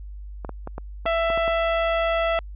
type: clicks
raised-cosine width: 1 ms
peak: -18 dBFS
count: 8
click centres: 0.448 / 0.493 / 0.674 / 0.781 / 1.056 / 1.302 / 1.376 / 1.479 s
type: tone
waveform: sawtooth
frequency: 664 Hz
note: E5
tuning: 12 cents sharp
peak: -16 dBFS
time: 1.06-2.39 s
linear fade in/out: 0 ms
effects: added 50 Hz sine -34 dBFS peak until 2.55 s + resampled to 8000 Hz